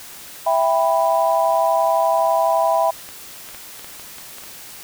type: chord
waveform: sine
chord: E minor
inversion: none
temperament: just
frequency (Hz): 659.3 / 791.1 / 988.9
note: E5 / G5 / B5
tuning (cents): 0 / +16 / +2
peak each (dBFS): -17 / -20 / -20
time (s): 0.46-2.91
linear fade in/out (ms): 10
type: clicks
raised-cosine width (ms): 0.3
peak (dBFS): -22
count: 9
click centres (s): 3.089 / 3.488 / 3.547 / 3.795 / 3.845 / 3.997 / 4.184 / 4.384 / 4.437
effects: white hiss -38 dBFS RMS until 4.83 s